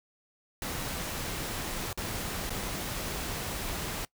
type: noise with dropouts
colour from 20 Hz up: pink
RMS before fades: -35 dBFS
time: 0.62-4.05 s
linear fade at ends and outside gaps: 1 ms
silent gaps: 1.929-1.975 / 2.495-2.504 s
effects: noise-tail reverb RT60 0.1 s tail -22 dB re dry